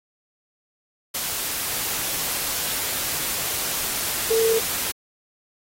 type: tone in noise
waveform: sine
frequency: 450 Hz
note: A4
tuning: 39 cents sharp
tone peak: -17 dBFS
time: 4.3-4.59 s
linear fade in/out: 10 ms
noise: white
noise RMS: -26 dBFS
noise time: 1.14-4.92 s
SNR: +6 dB
effects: AAC 48 kbps